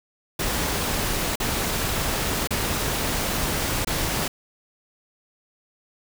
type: noise with dropouts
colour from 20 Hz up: pink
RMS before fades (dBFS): -25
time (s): 0.39-4.28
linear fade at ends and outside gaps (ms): 5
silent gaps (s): 1.357-1.4 / 2.474-2.506 / 3.848-3.871
effects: none